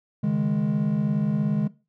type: chord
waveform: triangle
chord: C# suspended second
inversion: none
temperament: equal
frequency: 138.59 / 155.56 / 207.7 Hz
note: C#3 / D#3 / G#3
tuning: 0 / 0 / 0 cents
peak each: -26 / -23 / -21 dBFS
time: 0.23-1.68 s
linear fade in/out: 10 ms
effects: noise-tail reverb RT60 0.3 s tail -19 dB re dry + tanh soft clip ceiling -10 dBFS